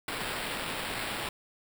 white noise with sample-and-hold, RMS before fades -35 dBFS, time 0.08-1.29 s, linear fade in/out 2 ms, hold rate 6300 Hz, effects none

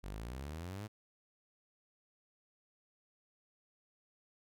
sawtooth exponential sweep, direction up, 46.25 to 110.5 Hz, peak -38 dBFS, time 0.03-0.88 s, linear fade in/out 20 ms, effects none

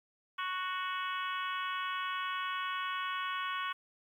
harmonic tone, 370 Hz, F#4, in tune, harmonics 3 / 4 / 5 / 6 / 7 / 8 / 9, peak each -36 / -40 / -45 / -46 / -46 / -45 / -47 dBFS, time 0.38-3.73 s, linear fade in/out 10 ms, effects 11-bit

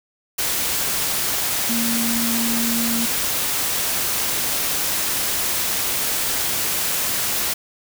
sine tone in noise, 231.6 Hz, A#3, 11 cents flat, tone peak -22 dBFS, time 1.69-3.06 s, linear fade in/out 10 ms, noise white, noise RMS -22 dBFS, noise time 0.38-7.54 s, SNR -3 dB, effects none

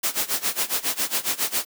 white noise with tremolo, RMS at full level -22 dBFS, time 0.03-1.65 s, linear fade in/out 10 ms, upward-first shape sine, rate 7.3 Hz, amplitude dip 90%, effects high-pass 200 Hz 12 dB/octave

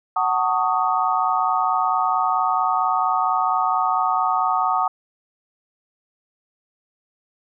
sine chord, D# half-diminished seventh, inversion first, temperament just, 746.7 / 896 / 1120.1 / 1244.5 Hz, F#5 / A5 / C#6 / D#6, +16 / +31 / +18 / 0 cents, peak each -22 / -24 / -24 / -22 dBFS, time 0.16-4.88 s, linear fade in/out 5 ms, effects none

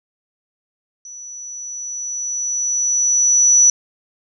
sine tone with level ramp, 5920 Hz, F#8, in tune, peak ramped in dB -33 to -7 dBFS, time 1.05-3.7 s, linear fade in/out 2 ms, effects none

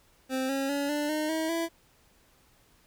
25% pulse tone with pitch steps, 261.6 / 272.2 / 283.3 / 294.8 / 306.8 / 319.3 / 332.3 Hz, C4 / C#4 / C#4 / D4 / D#4 / D#4 / E4, 0 / -31 / +38 / +7 / -24 / +45 / +14 cents, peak -24 dBFS, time 0.29-1.69 s, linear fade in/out 50 ms, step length 200 ms, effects pink hiss -63 dBFS RMS until 2.86 s

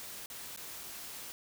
white noise with dropouts, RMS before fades -45 dBFS, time 0-1.32 s, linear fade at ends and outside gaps 0 ms, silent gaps 0.259-0.301 / 0.562-0.574 / 0.834-0.838 s, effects none

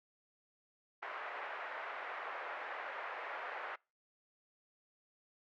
white band-pass noise, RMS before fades -44 dBFS, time 1.02-3.76 s, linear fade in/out 10 ms, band 510 to 1900 Hz, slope 24 dB/octave, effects noise-tail reverb RT60 0.3 s tail -26 dB re dry

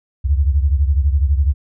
sine beating tone pair, 68.4 / 80.4 Hz, C#2 / E2, -23 / -43 cents, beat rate 12 Hz, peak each -13 / -18 dBFS, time 0.24-1.54 s, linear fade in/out 20 ms, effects none

